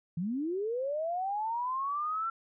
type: linear sweep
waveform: sine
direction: up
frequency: 156.5 to 1359 Hz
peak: -30 dBFS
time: 0.17-2.3 s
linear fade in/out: 5 ms
effects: none